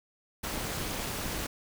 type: noise with amplitude modulation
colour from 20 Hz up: pink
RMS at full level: -31 dBFS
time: 0.43-1.47 s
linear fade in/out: 10 ms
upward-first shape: sine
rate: 266 Hz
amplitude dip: 80%
effects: none